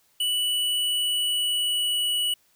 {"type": "tone with pitch glide", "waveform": "square", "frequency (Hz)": [2960, 2941], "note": ["F#7", "F#7"], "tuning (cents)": [0, -11], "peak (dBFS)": -23, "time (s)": [0.2, 2.34], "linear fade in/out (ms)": 5, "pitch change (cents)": -11, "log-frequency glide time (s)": [0.39, 2.06], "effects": ["white hiss -64 dBFS RMS until 2.55 s"]}